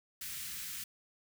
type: band-stop noise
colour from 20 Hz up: white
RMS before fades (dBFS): -42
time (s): 0.21-0.84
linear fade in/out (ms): 5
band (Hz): 210 to 1500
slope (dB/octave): 24
effects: none